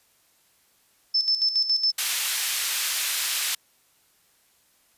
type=tone with tremolo; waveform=sine; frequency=5274 Hz; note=E8; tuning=in tune; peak=-18 dBFS; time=1.14-1.92 s; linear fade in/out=10 ms; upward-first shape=square; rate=7.2 Hz; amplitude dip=65%
type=high-pass noise; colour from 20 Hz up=pink; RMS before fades=-26 dBFS; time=1.98-3.55 s; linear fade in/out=5 ms; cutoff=2400 Hz; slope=12 dB/octave
effects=white hiss -63 dBFS RMS until 4.97 s + resampled to 32000 Hz